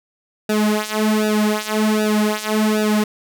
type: tone with flanger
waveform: sawtooth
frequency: 213.7 Hz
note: G#3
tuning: 50 cents sharp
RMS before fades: -18 dBFS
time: 0.49-3.04 s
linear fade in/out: 5 ms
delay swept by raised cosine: 0.93 to 4.63 ms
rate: 1.3 Hz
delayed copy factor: -1
effects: none